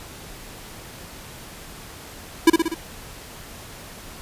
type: tone with echo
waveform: square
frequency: 329.6 Hz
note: E4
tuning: in tune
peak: -9 dBFS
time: 2.47-2.5 s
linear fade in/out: 5 ms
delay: 61 ms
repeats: 4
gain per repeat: -4 dB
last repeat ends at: 2.744 s
effects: pink hiss -40 dBFS RMS until 4.21 s + resampled to 32000 Hz